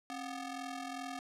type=ring-modulated tone; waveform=sawtooth; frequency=494.5 Hz; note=B4; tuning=2 cents sharp; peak=-33 dBFS; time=0.1-1.19 s; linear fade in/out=0 ms; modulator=226 Hz; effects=low-pass 9000 Hz 12 dB/octave